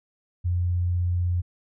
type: tone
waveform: sine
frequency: 88.4 Hz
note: F2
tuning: 22 cents sharp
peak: -21 dBFS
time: 0.44-1.42 s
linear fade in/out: 20 ms
effects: none